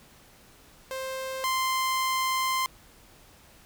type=tone pair in turn; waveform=sawtooth; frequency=526 / 1043.8 Hz; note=C5 / C6; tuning=+9 / -4 cents; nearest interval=octave; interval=1187 cents; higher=second; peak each=-28 / -21 dBFS; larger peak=second; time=0.91-1.44 / 1.44-2.66 s; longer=second; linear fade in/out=0 ms; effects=pink hiss -55 dBFS RMS until 3.65 s